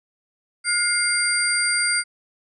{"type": "tone cluster", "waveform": "sine", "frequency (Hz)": [1429, 2116, 4753, 8760], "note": ["F6", "C7", "D8", "C#9"], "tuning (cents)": [39, 19, 20, -22], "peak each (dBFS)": -24, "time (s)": [0.64, 2.04], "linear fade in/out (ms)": 50, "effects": []}